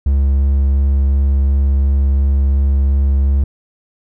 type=tone with vibrato; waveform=triangle; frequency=68.8 Hz; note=C#2; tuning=12 cents flat; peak=-8 dBFS; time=0.06-3.44 s; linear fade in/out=5 ms; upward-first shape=triangle; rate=2.8 Hz; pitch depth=11 cents each way; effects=none